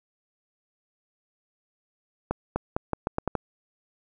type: accelerating click train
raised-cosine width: 1 ms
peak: -11 dBFS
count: 8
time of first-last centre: 2.31-3.353 s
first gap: 250 ms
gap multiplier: 0.82
effects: none